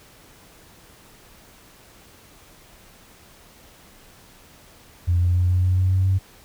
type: tone with pitch steps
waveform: sine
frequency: 87.31 / 88.38 / 89.45 / 90.55 / 91.65 / 92.77 / 93.9 / 95.05 Hz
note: F2 / F2 / F2 / F#2 / F#2 / F#2 / F#2 / F#2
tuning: 0 / +21 / +42 / -37 / -16 / +5 / +26 / +47 cents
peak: -15 dBFS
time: 5.07-6.19 s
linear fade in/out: 20 ms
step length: 140 ms
effects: tanh soft clip ceiling -11 dBFS + pink hiss -50 dBFS RMS until 6.44 s